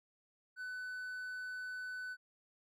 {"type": "tone", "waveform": "triangle", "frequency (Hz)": 1500, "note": "F#6", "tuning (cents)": 23, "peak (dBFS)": -39, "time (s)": [0.56, 2.17], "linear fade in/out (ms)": 50, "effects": []}